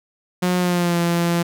sawtooth tone with pitch glide, 180 to 171.18 Hz, F#3 to F3, -47 to -34 cents, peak -13 dBFS, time 0.42-1.43 s, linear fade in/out 10 ms, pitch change -87 cents, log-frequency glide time 0.58-0.98 s, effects none

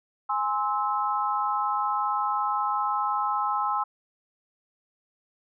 sine chord, Ab augmented, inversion none, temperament equal with one note detuned, 830.6 / 1046.5 / 1301.1 Hz, Ab5 / C6 / E6, 0 / 0 / -23 cents, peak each -28 dBFS, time 0.29-3.84 s, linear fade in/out 10 ms, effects none

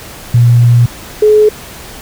sine tone pair in turn, 119.8 / 425.3 Hz, A#2 / G#4, +48 / +41 cents, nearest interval octave + minor seventh, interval 2193 cents, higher second, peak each -3 dBFS, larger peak neither, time 0.34-0.86 / 1.22-1.49 s, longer first, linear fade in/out 5 ms, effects pink hiss -30 dBFS RMS until 2.01 s

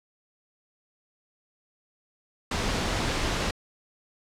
pink noise, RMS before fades -27 dBFS, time 2.51-3.51 s, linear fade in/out 5 ms, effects low-pass 6000 Hz 12 dB/octave

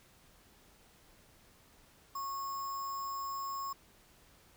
sine tone with sample-and-hold, 1099 Hz, C#6, 15 cents flat, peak -36 dBFS, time 2.15-3.73 s, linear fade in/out 5 ms, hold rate 6300 Hz, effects pink hiss -63 dBFS RMS until 4.56 s

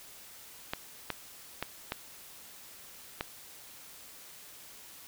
clicks, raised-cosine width 0.3 ms, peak -16 dBFS, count 5, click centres 0.735 / 1.103 / 1.626 / 1.921 / 3.209 s, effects white hiss -51 dBFS RMS until 5.07 s

